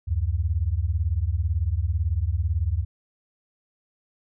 sine beating tone pair, 73.1 / 91.1 Hz, D2 / F#2, -7 / -26 cents, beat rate 18 Hz, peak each -24 dBFS, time 0.07-2.85 s, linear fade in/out 20 ms, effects none

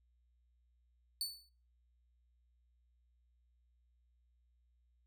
sawtooth tone with exponential decay, 4486 Hz, C#8, 20 cents sharp, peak -30 dBFS, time 1.21-1.49 s, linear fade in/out 1 ms, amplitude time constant 59 ms, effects noise-tail reverb RT60 0.4 s tail -21 dB re dry + added 60 Hz sine -70 dBFS peak until 5.06 s

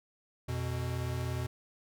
square tone pair together, 86.9 / 123.85 Hz, F2 / B2, -8 / +5 cents, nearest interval tritone, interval 613 cents, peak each -37 / -35 dBFS, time 0.48-1.47 s, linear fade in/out 10 ms, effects none

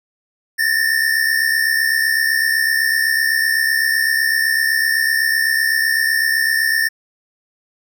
square tone pair together, 1755.1 / 1823 Hz, A6 / A#6, -5 / -39 cents, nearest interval minor second, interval 66 cents, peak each -19 / -17 dBFS, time 0.58-6.89 s, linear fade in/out 20 ms, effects none

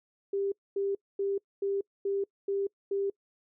sine tone bursts, 396.1 Hz, G4, 18 cents sharp, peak -27 dBFS, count 7, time 0.33-3.1 s, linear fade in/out 5 ms, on 190 ms, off 240 ms, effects noise-tail reverb RT60 0.1 s tail -25 dB re dry

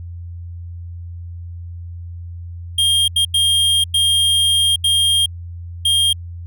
square tone bursts at uneven times, 3220 Hz, G7, 46 cents sharp, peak -13 dBFS, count 6, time 2.78-3.08 / 3.16-3.25 / 3.34-3.84 / 3.94-4.76 / 4.84-5.26 / 5.85-6.13 s, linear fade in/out 5 ms, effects added 86 Hz sine -28 dBFS peak until 6.46 s

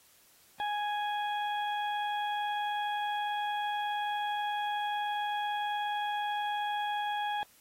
harmonic tone, 830.6 Hz, G#5, in tune, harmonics 1 / 2 / 3 / 4, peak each -31 / -39 / -47 / -42 dBFS, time 0.6-7.43 s, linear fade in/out 0 ms, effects white hiss -62 dBFS RMS until 7.6 s + AAC 48 kbps

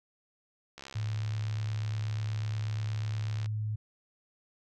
click train, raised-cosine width 0.2 ms, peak -27 dBFS, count 184, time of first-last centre 0.78-3.459 s, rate 68.3 Hz
sine tone, 107.2 Hz, A2, 45 cents flat, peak -30 dBFS, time 0.95-3.76 s, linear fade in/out 10 ms
effects none

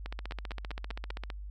two click trains, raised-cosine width 0.3 ms, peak -23 / -23 dBFS, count 20 / 5, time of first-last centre 0.06-1.302 / 0.31-1.104 s, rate 15.3 / 5.04 Hz, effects added 50 Hz sine -39 dBFS peak until 1.5 s

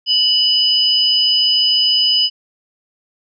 sine tone pair together, 2960 / 5007 Hz, F#7 / D#8, 0 / +10 cents, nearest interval major sixth, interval 910 cents, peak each -14 dBFS, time 0.06-2.3 s, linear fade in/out 50 ms, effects none

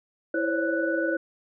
sine tone cluster, 330.1 / 521 / 549 / 569 / 1483 Hz, E4 / C5 / C#5 / C#5 / F#6, +2 / -7 / -17 / +45 / +4 cents, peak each -27 / -31 / -31 / -33 / -29 dBFS, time 0.34-1.17 s, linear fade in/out 5 ms, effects none

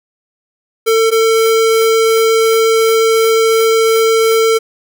square tone pair in turn, 448.6 / 448.6 Hz, A4 / A4, +34 / +34 cents, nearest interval unison, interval 0 cents, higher neither, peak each -9 dBFS, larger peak neither, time 0.86-1.11 / 1.11-4.59 s, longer second, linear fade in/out 20 ms, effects none

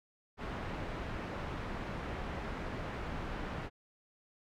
pink low-pass noise, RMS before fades -40 dBFS, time 0.37-3.7 s, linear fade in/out 50 ms, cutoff 2000 Hz, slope 12 dB/octave, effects none

